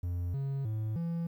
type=tone with pitch steps; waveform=triangle; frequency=87.9 / 137.3 / 108.7 / 168.2 Hz; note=F2 / C#3 / A2 / E3; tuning=+12 / -16 / -21 / +35 cents; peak=-29 dBFS; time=0.03-1.27 s; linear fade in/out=5 ms; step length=310 ms; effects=11-bit